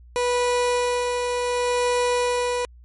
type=tone with tremolo; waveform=30% pulse; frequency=490 Hz; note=B4; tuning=14 cents flat; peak=-16 dBFS; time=0.16-2.65 s; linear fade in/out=0 ms; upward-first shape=sine; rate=0.68 Hz; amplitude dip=35%; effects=added 60 Hz sine -44 dBFS peak until 2.84 s + MP3 48 kbps